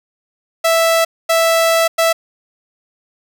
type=tone bursts at uneven times; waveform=sawtooth; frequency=659.3 Hz; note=E5; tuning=in tune; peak=-7 dBFS; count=3; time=0.64-1.05 / 1.29-1.88 / 1.98-2.13 s; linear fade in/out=10 ms; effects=none